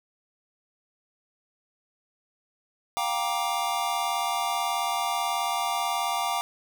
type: chord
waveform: square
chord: G minor seventh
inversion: third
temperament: just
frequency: 705.6 / 784 / 940.8 / 1176 Hz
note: F5 / G5 / Bb5 / D6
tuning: +18 / 0 / +16 / +2 cents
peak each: -32 dBFS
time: 2.97-6.41 s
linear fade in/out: 0 ms
effects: none